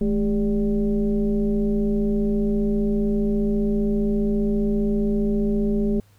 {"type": "tone with frequency modulation", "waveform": "sine", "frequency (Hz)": 213.5, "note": "G#3", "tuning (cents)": 48, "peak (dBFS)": -18, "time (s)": [0.01, 6], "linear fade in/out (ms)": 2, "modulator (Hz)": 186, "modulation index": 1, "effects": ["added 102 Hz sine -53 dBFS peak until 6.18 s", "pink hiss -60 dBFS RMS until 6.18 s"]}